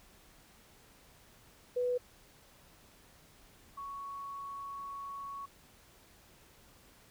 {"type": "tone pair in turn", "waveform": "sine", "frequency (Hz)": [493.9, 1113.3], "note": ["B4", "C#6"], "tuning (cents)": [0, 7], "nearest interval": "octave + major second", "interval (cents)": 1407, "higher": "second", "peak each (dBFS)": [-29, -40], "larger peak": "first", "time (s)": [[1.76, 1.98], [3.77, 5.46]], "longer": "second", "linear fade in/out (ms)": 10, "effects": ["pink hiss -61 dBFS RMS until 7.1 s"]}